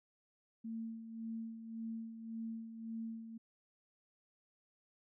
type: tone with tremolo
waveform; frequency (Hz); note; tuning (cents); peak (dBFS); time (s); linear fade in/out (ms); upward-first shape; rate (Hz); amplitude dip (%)
sine; 225.8; A3; +45; -39; 0.64-3.38; 10; sine; 1.8; 60
effects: none